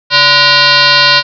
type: tone with frequency modulation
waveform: sine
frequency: 2784 Hz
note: F7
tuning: 6 cents flat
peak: -4 dBFS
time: 0.1-1.23 s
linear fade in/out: 50 ms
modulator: 441 Hz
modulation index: 4.4
effects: none